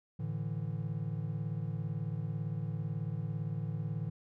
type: chord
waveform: triangle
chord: A suspended fourth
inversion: none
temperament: equal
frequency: 110 / 146.83 / 164.81 Hz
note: A2 / D3 / E3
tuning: 0 / 0 / 0 cents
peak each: -36 / -36 / -37 dBFS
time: 0.19-4.1 s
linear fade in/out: 10 ms
effects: none